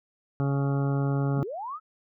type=harmonic tone; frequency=139.2 Hz; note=C#3; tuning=8 cents sharp; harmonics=1 / 2 / 3 / 4 / 5 / 6 / 8 / 9 / 10; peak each=-24 / -31 / -35 / -39 / -41 / -41 / -45 / -44 / -45 dBFS; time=0.4-1.43 s; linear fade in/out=0 ms
type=linear sweep; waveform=sine; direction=up; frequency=87.31 to 1325 Hz; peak=-32 dBFS; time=1.34-1.8 s; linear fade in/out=50 ms
effects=none